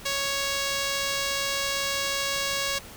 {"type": "tone", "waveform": "5% pulse", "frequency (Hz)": 554.4, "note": "C#5", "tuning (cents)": 0, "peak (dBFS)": -14, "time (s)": [0.05, 2.79], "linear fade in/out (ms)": 10, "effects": ["pink hiss -44 dBFS RMS until 2.96 s"]}